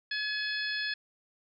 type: harmonic tone with a mistuned harmonic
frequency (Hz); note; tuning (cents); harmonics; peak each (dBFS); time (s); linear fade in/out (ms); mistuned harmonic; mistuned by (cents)
850; G#5; +40; 2 / 3 / 4 / 5 / 6; -33 / -40 / -39 / -38 / -40; 0.11-0.94; 5; 5; +19
effects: none